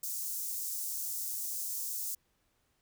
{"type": "high-pass noise", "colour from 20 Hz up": "white", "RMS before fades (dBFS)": -37, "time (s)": [0.03, 2.15], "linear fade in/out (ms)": 5, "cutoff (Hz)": 6000, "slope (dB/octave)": 24, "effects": ["pink hiss -75 dBFS RMS until 2.81 s"]}